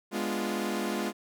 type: chord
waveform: sawtooth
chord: G# diminished seventh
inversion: none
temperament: equal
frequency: 207.7 / 246.9 / 293.7 / 349.2 Hz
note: G#3 / B3 / D4 / F4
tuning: 0 / 0 / 0 / 0 cents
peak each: -29 / -32 / -35 / -30 dBFS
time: 0.11-1.13 s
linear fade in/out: 50 ms
effects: none